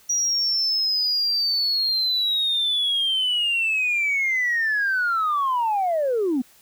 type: linear sweep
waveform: sine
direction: down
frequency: 5790 to 236.1 Hz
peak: -18 dBFS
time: 0.09-6.42 s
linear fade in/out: 10 ms
effects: tanh soft clip ceiling -16 dBFS + white hiss -54 dBFS RMS until 6.61 s